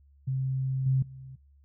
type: tone with level steps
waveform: sine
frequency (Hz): 132.2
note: C3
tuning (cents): +18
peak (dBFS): -26 / -21 / -41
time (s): 0.27-1.36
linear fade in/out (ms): 10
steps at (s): 0.86 / 1.02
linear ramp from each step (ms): 5
effects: noise-tail reverb RT60 0.3 s tail -22 dB re dry + added 70 Hz sine -56 dBFS peak until 1.64 s